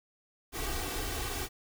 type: noise with comb filter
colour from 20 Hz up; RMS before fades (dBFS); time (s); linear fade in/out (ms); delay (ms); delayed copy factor
pink; -35; 0.52-1.49; 50; 2.6; +0.9
effects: none